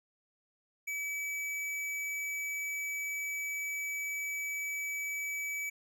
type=tone; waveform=square; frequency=2291 Hz; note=D7; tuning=44 cents flat; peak=-35 dBFS; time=0.87-5.7 s; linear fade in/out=10 ms; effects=none